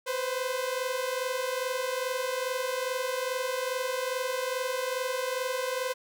sawtooth tone pair together, 500.9 / 523.3 Hz, B4 / C5, +24 / 0 cents, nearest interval minor second, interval 76 cents, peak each -28 dBFS, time 0.06-5.94 s, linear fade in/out 20 ms, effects none

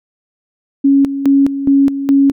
sine tone with tremolo, 276.6 Hz, C#4, 4 cents flat, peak -6 dBFS, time 0.84-2.32 s, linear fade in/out 10 ms, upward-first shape square, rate 2.4 Hz, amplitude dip 70%, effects none

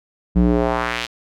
square tone with band-pass filter sweep, 59.3 Hz, A#1, 30 cents sharp, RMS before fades -18 dBFS, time 0.35-1.07 s, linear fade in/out 20 ms, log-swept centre 160 to 3700 Hz, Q 1.4, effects none

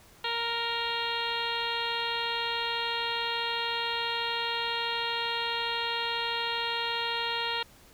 harmonic tone, 466.2 Hz, A#4, in tune, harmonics 1 / 2 / 3 / 4 / 5 / 6 / 7 / 8 / 9, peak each -39 / -34 / -38 / -38 / -41 / -36 / -37 / -38 / -39 dBFS, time 0.24-7.63 s, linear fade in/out 5 ms, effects pink hiss -56 dBFS RMS until 7.93 s

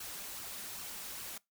white noise with flanger, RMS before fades -44 dBFS, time 0-1.38 s, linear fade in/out 5 ms, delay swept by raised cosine 0.68 to 5.08 ms, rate 2.5 Hz, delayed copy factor +0.5, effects noise-tail reverb RT60 0.2 s tail -23 dB re dry

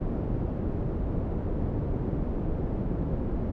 pink low-pass noise, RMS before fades -29 dBFS, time 0-3.52 s, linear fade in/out 20 ms, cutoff 410 Hz, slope 12 dB/octave, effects none

